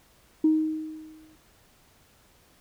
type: tone with exponential decay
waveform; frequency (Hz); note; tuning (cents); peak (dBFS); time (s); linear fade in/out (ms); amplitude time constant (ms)
sine; 313; D#4; +10; -15; 0.44-1.36; 5; 200
effects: tanh soft clip ceiling -11 dBFS + pink hiss -60 dBFS RMS until 2.6 s